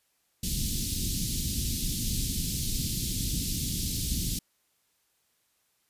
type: band-stop noise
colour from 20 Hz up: pink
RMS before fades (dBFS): -30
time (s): 0.43-4.39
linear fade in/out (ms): 5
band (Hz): 250 to 3700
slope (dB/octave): 24
effects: white hiss -72 dBFS RMS until 5.89 s + resampled to 32000 Hz